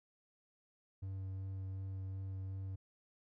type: tone with vibrato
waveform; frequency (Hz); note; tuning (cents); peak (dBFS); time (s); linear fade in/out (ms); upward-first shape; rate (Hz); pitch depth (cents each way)
triangle; 95.7; G2; -41; -38; 1.02-2.76; 10; sine; 2.7; 10
effects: none